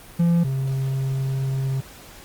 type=tone pair in turn; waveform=triangle; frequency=170.4 / 133.93 Hz; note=F3 / C3; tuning=-42 / +41 cents; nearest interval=major third; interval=417 cents; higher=first; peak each=-13 / -19 dBFS; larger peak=first; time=0.19-0.44 / 0.44-1.81 s; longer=second; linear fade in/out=10 ms; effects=pink hiss -44 dBFS RMS until 2.24 s + Opus 32 kbps